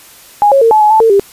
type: tone with pitch steps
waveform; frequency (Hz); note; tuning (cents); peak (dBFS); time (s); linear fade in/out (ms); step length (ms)
sine; 826 / 548 / 456.4 / 861 / 845 / 876 / 451.9 / 397.9; G#5 / C#5 / A#4 / A5 / G#5 / A5 / A4 / G4; -10 / -20 / -37 / -38 / +30 / -8 / +46 / +26; -4; 0.42-1.196; 0; 97
effects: white hiss -38 dBFS RMS until 1.32 s + resampled to 32000 Hz